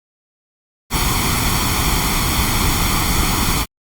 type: noise with comb filter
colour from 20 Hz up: pink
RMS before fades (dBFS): -17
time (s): 0.9-3.66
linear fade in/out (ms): 50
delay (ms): 0.9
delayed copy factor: +0.7
effects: Opus 48 kbps